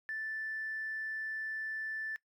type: tone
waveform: triangle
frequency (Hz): 1760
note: A6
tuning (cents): 0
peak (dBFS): -32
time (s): 0.09-2.16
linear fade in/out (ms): 0
effects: noise-tail reverb RT60 0.1 s tail -23 dB re dry + tanh soft clip ceiling -34 dBFS